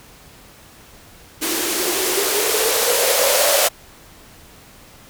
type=noise with band-pass filter sweep; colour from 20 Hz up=violet; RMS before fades=-18 dBFS; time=1.41-3.69 s; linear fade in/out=20 ms; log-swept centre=310 to 610 Hz; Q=8.5; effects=pink hiss -45 dBFS RMS until 5.09 s